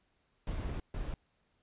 brown noise bursts at uneven times, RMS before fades -37 dBFS, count 2, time 0.47-0.8 / 0.94-1.14 s, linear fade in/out 2 ms, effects pink hiss -75 dBFS RMS until 1.62 s + resampled to 8000 Hz

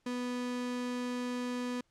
35% pulse tone, 246.9 Hz, B3, in tune, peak -32 dBFS, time 0.06-1.81 s, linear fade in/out 5 ms, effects pink hiss -75 dBFS RMS until 1.9 s + low-pass 8000 Hz 12 dB/octave

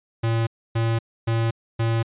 square tone bursts, 114.3 Hz, A#2, 34 cents flat, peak -20 dBFS, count 4, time 0.23-2.03 s, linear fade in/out 10 ms, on 240 ms, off 280 ms, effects resampled to 8000 Hz

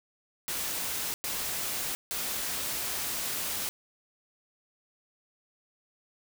white noise bursts at uneven times, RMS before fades -33 dBFS, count 3, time 0.48-1.14 / 1.24-1.95 / 2.11-3.69 s, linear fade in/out 0 ms, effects none

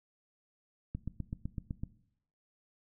click train, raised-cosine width 5 ms, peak -24 dBFS, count 8, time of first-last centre 0.95-1.835 s, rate 7.91 Hz, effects noise-tail reverb RT60 0.7 s tail -18 dB re dry

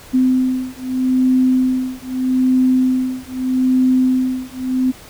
sine beating tone pair, 256.5 / 257.3 Hz, C4 / C4, -34 / -29 cents, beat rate 0.8 Hz, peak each -16 dBFS, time 0.13-4.92 s, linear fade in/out 20 ms, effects pink hiss -40 dBFS RMS until 5.09 s

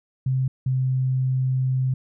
sine tone pair in turn, 130.81 / 129.98 Hz, C3 / C3, 0 / -11 cents, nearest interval unison, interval 11 cents, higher first, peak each -19 dBFS, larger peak neither, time 0.26-0.48 / 0.66-1.94 s, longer second, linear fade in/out 5 ms, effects none

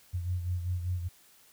sine beating tone pair, 88.8 / 93.9 Hz, F2 / F#2, +29 / +26 cents, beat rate 5.1 Hz, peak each -30 / -38 dBFS, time 0.13-1.09 s, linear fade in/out 20 ms, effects white hiss -60 dBFS RMS until 1.52 s

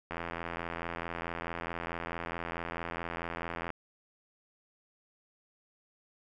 click train, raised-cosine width 0.5 ms, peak -21 dBFS, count 305, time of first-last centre 0.11-3.703 s, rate 84.6 Hz, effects none

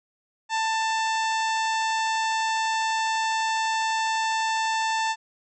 harmonic tone with a mistuned harmonic, 888 Hz, A5, 16 cents sharp, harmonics 1 / 2 / 3 / 4 / 5 / 6 / 7 / 8 / 9, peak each -24 / -30 / -34 / -36 / -38 / -40 / -41 / -42 / -43 dBFS, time 0.49-5.16 s, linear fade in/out 50 ms, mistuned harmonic 9, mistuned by -45 cents, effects none

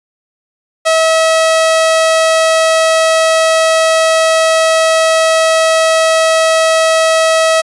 sawtooth tone, 645 Hz, E5, 38 cents flat, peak -4 dBFS, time 0.85-7.62 s, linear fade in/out 20 ms, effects resampled to 24000 Hz

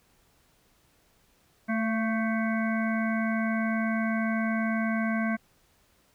harmonic tone with a mistuned harmonic, 221.5 Hz, A3, 12 cents sharp, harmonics 1 / 3 / 5 / 7 / 9 / 10, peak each -26 / -34 / -38 / -34 / -40 / -40 dBFS, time 1.68-5.37 s, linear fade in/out 20 ms, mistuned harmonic 3, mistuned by +33 cents, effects pink hiss -65 dBFS RMS until 6.14 s

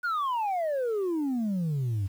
sine exponential sweep, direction down, 1480 to 92.5 Hz, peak -23 dBFS, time 0.03-2.08 s, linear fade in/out 20 ms, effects tanh soft clip ceiling -25 dBFS + 9-bit

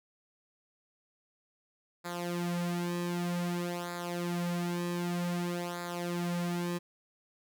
sawtooth tone with flanger, 174.61 Hz, F3, in tune, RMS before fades -34 dBFS, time 2.04-6.79 s, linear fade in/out 20 ms, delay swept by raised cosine 0.34 to 4.34 ms, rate 0.53 Hz, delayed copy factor -0.75, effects none

